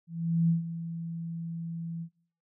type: tone with ADSR envelope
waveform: sine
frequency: 166.6 Hz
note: E3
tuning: 19 cents sharp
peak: -21 dBFS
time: 0.07-2.09 s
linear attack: 420 ms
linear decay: 130 ms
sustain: -13 dB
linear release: 72 ms
effects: noise-tail reverb RT60 0.5 s tail -18 dB re dry